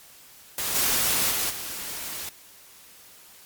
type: noise with level steps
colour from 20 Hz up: white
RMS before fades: -28 / -23 / -26 / -34 dBFS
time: 0.58-2.29 s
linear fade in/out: 2 ms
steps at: 0.74 / 1.3 / 1.49 s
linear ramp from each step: 20 ms
effects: white hiss -50 dBFS RMS until 3.45 s + MP3 96 kbps